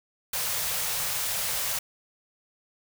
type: band-stop noise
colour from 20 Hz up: white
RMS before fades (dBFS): -29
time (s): 0.33-1.79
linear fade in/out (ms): 5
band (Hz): 180 to 440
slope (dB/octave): 48
effects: none